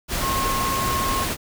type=tone in noise; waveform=sine; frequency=1078 Hz; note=C#6; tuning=49 cents flat; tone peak=-23 dBFS; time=0.2-1.27 s; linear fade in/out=50 ms; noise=pink; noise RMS=-25 dBFS; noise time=0.08-1.37 s; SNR=-1 dB; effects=none